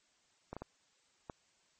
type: clicks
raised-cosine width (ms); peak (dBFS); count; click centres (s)
1; -28; 4; 0.53 / 0.566 / 0.62 / 1.298
effects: white hiss -72 dBFS RMS until 1.79 s + MP3 32 kbps